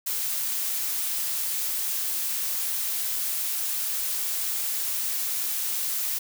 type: noise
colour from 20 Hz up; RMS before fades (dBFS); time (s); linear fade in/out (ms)
blue; -28; 0.06-6.19; 10
effects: none